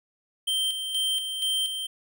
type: tone with tremolo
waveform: square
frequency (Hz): 3136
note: G7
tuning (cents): 0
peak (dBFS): -24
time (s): 0.47-1.87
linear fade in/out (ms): 10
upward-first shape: square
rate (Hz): 2.1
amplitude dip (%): 50
effects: none